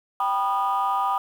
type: chord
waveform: sine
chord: G augmented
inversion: none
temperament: just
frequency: 784 / 980 / 1225 Hz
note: G5 / B5 / D#6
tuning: 0 / -14 / -27 cents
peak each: -24 dBFS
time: 0.2-1.18 s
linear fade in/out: 2 ms
effects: tanh soft clip ceiling -15 dBFS + 8-bit